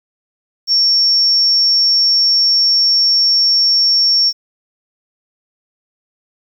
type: tone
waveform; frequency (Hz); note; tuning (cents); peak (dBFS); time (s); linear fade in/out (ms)
sine; 5480; F8; -34; -9; 0.67-4.33; 50
effects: 7-bit